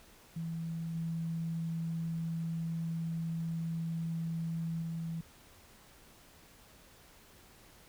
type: tone with level steps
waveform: sine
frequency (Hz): 164.7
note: E3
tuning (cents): -1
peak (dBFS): -35 / -33 / -35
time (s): 0.36-5.21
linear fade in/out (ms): 5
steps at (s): 0.95 / 4.82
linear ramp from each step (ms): 2
effects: pink hiss -59 dBFS RMS until 7.88 s